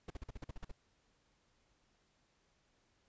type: noise bursts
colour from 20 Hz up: brown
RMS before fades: -44 dBFS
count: 10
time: 0.08-0.715 s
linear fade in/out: 5 ms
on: 23 ms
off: 45 ms
effects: pink hiss -75 dBFS RMS until 3.08 s + resampled to 16000 Hz